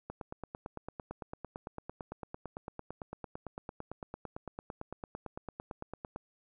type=click train; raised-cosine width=1 ms; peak=-26 dBFS; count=55; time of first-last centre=0.1-6.161 s; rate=8.91 Hz; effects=none